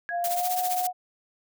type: tone with exponential decay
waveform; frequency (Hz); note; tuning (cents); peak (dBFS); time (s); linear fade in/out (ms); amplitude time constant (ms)
sine; 1661.2; G#6; 0; -27; 0.09-0.33; 0; 52
type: tone with pitch glide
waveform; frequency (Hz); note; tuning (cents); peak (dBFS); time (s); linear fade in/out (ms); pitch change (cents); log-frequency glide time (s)
sine; 696 to 728.5; F5 to F#5; -6 to -27; -25; 0.1-0.93; 50; +79; 0.27-0.51
type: noise with tremolo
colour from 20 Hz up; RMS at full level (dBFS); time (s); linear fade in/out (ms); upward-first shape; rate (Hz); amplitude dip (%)
blue; -28; 0.24-0.87; 2; triangle; 15; 80
effects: none